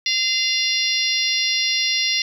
harmonic tone with a mistuned harmonic, 698.5 Hz, F5, in tune, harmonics 3 / 4 / 5 / 6 / 7 / 8, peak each -25 / -25 / -25 / -25 / -25 / -25 dBFS, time 0.06-2.22 s, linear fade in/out 2 ms, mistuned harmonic 3, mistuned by -27 cents, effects 8-bit

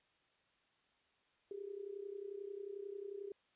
sine tone with amplitude modulation, 400.2 Hz, G4, 36 cents sharp, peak -40 dBFS, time 1.51-3.32 s, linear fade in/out 2 ms, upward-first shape sine, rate 31.2 Hz, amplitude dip 80%, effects white hiss -75 dBFS RMS until 3.55 s + resampled to 8000 Hz

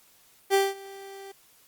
30% pulse tone with ADSR envelope, 392 Hz, G4, in tune, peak -15 dBFS, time 0.5-1.32 s, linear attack 41 ms, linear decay 200 ms, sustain -23 dB, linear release 7 ms, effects white hiss -59 dBFS RMS until 1.67 s + Opus 48 kbps

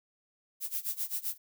violet noise with tremolo, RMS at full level -32 dBFS, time 0.6-1.38 s, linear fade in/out 50 ms, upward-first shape sine, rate 7.7 Hz, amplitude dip 90%, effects none

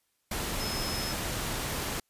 sine tone in noise, 5170 Hz, E8, 34 cents flat, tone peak -36 dBFS, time 0.6-1.13 s, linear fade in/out 5 ms, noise pink, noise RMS -33 dBFS, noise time 0.31-2 s, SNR -6 dB, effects white hiss -75 dBFS RMS until 2.09 s + resampled to 32000 Hz

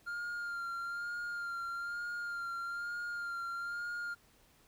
triangle tone with vibrato, 1400 Hz, F6, 4 cents sharp, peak -35 dBFS, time 0.06-4.15 s, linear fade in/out 20 ms, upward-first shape sine, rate 1.1 Hz, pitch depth 26 cents each way, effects pink hiss -66 dBFS RMS until 4.67 s

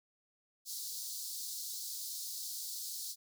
pink high-pass noise, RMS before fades -42 dBFS, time 0.65-3.16 s, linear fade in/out 50 ms, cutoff 4100 Hz, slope 48 dB/octave, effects none

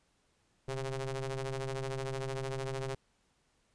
sawtooth ring-modulated tone, 135.3 Hz, C#3, 42 cents flat, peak -28 dBFS, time 0.68-2.95 s, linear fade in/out 5 ms, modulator 264 Hz, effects pink hiss -73 dBFS RMS until 3.74 s + resampled to 22050 Hz

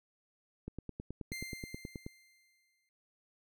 click train, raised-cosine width 3 ms, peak -28 dBFS, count 14, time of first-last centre 0.68-2.064 s, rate 9.39 Hz
sawtooth tone with exponential decay, 2093 Hz, C7, in tune, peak -36 dBFS, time 1.32-2.89 s, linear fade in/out 1 ms, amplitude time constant 340 ms
effects none

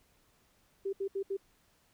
sine tone bursts at uneven times, 391.7 Hz, G4, 1 cent flat, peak -31 dBFS, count 4, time 0.85-0.93 / 1-1.08 / 1.15-1.23 / 1.3-1.37 s, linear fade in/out 10 ms, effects pink hiss -69 dBFS RMS until 1.93 s

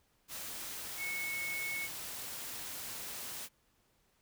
sine tone in noise, 2200 Hz, C#7, 14 cents flat, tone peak -36 dBFS, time 0.97-1.89 s, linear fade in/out 50 ms, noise white, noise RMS -43 dBFS, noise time 0.28-3.49 s, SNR +4 dB, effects pink hiss -73 dBFS RMS until 4.21 s

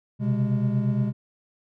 triangle tone cluster, 126 / 134.6 / 204.6 Hz, B2 / C3 / G#3, +35 / +49 / -26 cents, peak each -22 / -26 / -23 dBFS, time 0.19-1.13 s, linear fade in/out 50 ms, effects none

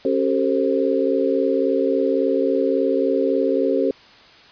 sine tone cluster, 273.5 / 386 / 449.6 / 528 Hz, C#4 / G4 / A4 / C5, -23 / -27 / +37 / +16 cents, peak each -22 dBFS, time 0.05-3.91 s, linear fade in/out 2 ms, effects white hiss -47 dBFS RMS until 4.51 s + resampled to 11025 Hz

